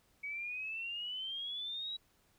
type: exponential sweep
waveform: sine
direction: up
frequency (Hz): 2250 to 3900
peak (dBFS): -38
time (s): 0.23-1.97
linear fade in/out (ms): 10
effects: pink hiss -71 dBFS RMS until 2.38 s